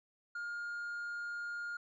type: tone with hard clipping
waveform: sine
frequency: 1416 Hz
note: F6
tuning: 23 cents sharp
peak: -39 dBFS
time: 0.35-1.77 s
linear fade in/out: 5 ms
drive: 2 dB
effects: resampled to 22050 Hz